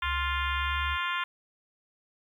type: harmonic tone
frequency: 350 Hz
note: F4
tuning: 4 cents sharp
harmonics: 3 / 4 / 5 / 6 / 7 / 8 / 9 / 10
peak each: -32 / -34 / -36 / -38 / -39 / -40 / -41 / -42 dBFS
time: 0.02-1.24 s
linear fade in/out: 5 ms
type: tone with pitch glide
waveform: sine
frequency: 69.7 to 72.2 Hz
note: C#2 to D2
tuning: +10 to -29 cents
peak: -32 dBFS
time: 0.02-0.98 s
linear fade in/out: 50 ms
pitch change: +61 cents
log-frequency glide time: 0.55-0.76 s
effects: 10-bit